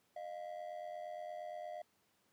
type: ring-modulated tone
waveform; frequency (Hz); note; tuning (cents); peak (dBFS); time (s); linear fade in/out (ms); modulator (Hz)
triangle; 659.3; E5; 0; -38; 0.16-1.82; 5; 44.3
effects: pink hiss -75 dBFS RMS until 2.32 s + high-pass 150 Hz 12 dB/octave